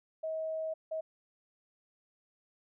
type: tone bursts at uneven times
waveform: sine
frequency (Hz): 637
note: D#5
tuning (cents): +41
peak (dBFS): -33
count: 2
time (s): 0.23-0.74 / 0.91-1.01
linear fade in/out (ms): 10
effects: none